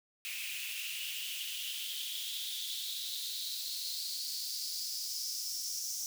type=noise with high-pass filter sweep; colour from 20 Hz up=white; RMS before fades=-39 dBFS; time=0.25-6.06 s; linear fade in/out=0 ms; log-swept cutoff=2500 to 5800 Hz; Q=6.2; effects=none